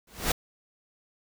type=noise with exponential growth; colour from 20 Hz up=pink; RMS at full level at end=-21 dBFS; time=0.07-0.32 s; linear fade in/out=5 ms; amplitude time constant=54 ms; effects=none